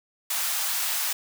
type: high-pass noise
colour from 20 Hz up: white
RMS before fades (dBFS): -27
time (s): 0.3-1.13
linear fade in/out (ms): 5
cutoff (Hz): 720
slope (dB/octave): 24
effects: none